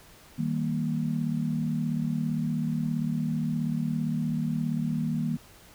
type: chord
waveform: sine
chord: Eb major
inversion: none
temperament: equal with one note detuned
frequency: 157.74 / 196 / 233.1 Hz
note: Eb3 / G3 / Bb3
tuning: +24 / 0 / 0 cents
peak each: -29 / -33 / -29 dBFS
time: 0.38-5.37 s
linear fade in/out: 10 ms
effects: pink hiss -53 dBFS RMS until 5.74 s